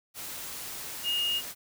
sine tone in noise, 2851 Hz, F7, 35 cents sharp, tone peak -26 dBFS, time 1.03-1.42 s, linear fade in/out 50 ms, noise white, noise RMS -39 dBFS, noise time 0.14-1.55 s, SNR +10 dB, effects none

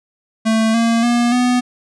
square tone with pitch steps, 222 / 230.2 / 238.8 / 247.6 Hz, A3 / A#3 / A#3 / B3, +16 / -22 / +42 / +5 cents, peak -13 dBFS, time 0.45-1.61 s, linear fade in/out 20 ms, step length 290 ms, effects resampled to 22050 Hz

